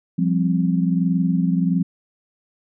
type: chord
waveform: sine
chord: F suspended second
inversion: none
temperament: equal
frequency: 174.61 / 196 / 261.6 Hz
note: F3 / G3 / C4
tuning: 0 / 0 / 0 cents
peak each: -18 / -23 / -23 dBFS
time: 0.18-1.83 s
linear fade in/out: 10 ms
effects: none